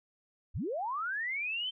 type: linear sweep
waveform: sine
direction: up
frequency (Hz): 34.65 to 3136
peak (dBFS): -32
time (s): 0.54-1.71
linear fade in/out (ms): 20
effects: none